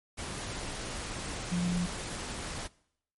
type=tone in noise; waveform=sine; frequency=176.1 Hz; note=F3; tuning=15 cents sharp; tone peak=-27 dBFS; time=1.51-1.87 s; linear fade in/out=20 ms; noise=pink; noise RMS=-38 dBFS; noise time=0.17-2.68 s; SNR=+8 dB; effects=noise-tail reverb RT60 0.7 s tail -22 dB re dry + MP3 48 kbps